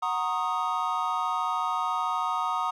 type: chord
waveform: triangle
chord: D# minor seventh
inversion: first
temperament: equal with one note detuned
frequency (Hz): 740 / 932.3 / 1085.9 / 1244.5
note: F#5 / A#5 / C#6 / D#6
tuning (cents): 0 / 0 / -36 / 0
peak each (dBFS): -31 / -29 / -32 / -27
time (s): 0.02-2.71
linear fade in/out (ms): 10
effects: none